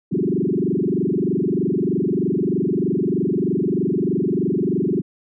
sine tone with frequency modulation, 277.2 Hz, C#4, in tune, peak -17 dBFS, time 0.11-5.02 s, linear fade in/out 20 ms, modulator 23.2 Hz, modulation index 5.2, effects none

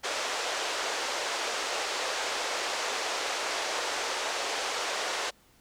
pink band-pass noise, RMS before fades -32 dBFS, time 0.03-5.31 s, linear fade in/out 20 ms, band 450 to 7200 Hz, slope 24 dB/octave, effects pink hiss -62 dBFS RMS until 5.6 s

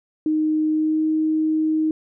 sine tone with pitch glide, 310 to 313.2 Hz, D#4 to D#4, -6 to +11 cents, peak -17 dBFS, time 0.26-1.91 s, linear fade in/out 2 ms, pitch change +17 cents, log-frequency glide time 0.7-1.04 s, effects none

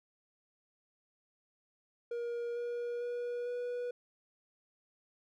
triangle tone with pitch steps, 473.8 / 478.5 / 483.2 / 488 Hz, A#4 / A#4 / B4 / B4, +28 / +45 / -38 / -21 cents, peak -33 dBFS, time 2.11-3.91 s, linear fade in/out 5 ms, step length 450 ms, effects none

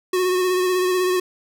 square tone with vibrato, 366.3 Hz, F#4, 17 cents flat, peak -18 dBFS, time 0.13-1.2 s, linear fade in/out 5 ms, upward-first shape sine, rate 16 Hz, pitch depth 27 cents each way, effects none

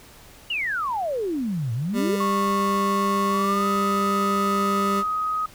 sine exponential two-way sweep, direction down then up, 2965 to 110 to 452.1 Hz, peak -23 dBFS, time 0.5-2.16 s, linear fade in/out 5 ms, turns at 1.73 s
25% pulse tone, 198.5 Hz, G3, 22 cents sharp, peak -19 dBFS, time 1.93-5.04 s, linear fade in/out 50 ms
sine tone with pitch glide, 1100 to 1256.3 Hz, C#6 to D#6, -14 to +16 cents, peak -22 dBFS, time 2.2-5.46 s, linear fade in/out 5 ms, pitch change +230 cents, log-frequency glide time 3.29-3.66 s
effects pink hiss -48 dBFS RMS until 5.54 s

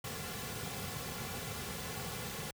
pink noise with comb filter, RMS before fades -41 dBFS, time 0.04-2.51 s, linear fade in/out 5 ms, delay 3.2 ms, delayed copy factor -0.65, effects high-pass 60 Hz 12 dB/octave

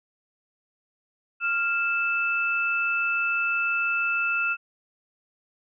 sine tone pair together, 1393 / 2634 Hz, F6 / E7, -5 / -2 cents, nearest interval major seventh, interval 1103 cents, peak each -25 dBFS, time 1.4-4.57 s, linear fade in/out 50 ms, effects none

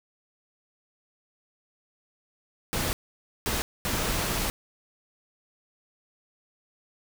pink noise bursts at uneven times, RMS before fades -28 dBFS, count 3, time 2.73-2.93 / 3.46-3.62 / 3.85-4.5 s, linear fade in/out 0 ms, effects none

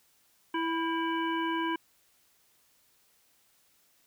harmonic tone with a mistuned harmonic, 329.6 Hz, E4, in tune, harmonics 1 / 3 / 5 / 7 / 9, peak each -31 / -32 / -37 / -42 / -41 dBFS, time 0.54-1.76 s, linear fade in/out 5 ms, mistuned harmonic 5, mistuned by -44 cents, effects white hiss -67 dBFS RMS until 4.06 s

